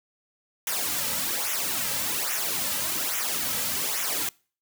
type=noise with flanger; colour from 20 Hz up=white; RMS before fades=-28 dBFS; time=0.67-4.29 s; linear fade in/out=2 ms; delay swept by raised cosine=0.22 to 2.82 ms; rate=1.2 Hz; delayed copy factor=-0.75; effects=noise-tail reverb RT60 0.4 s tail -25 dB re dry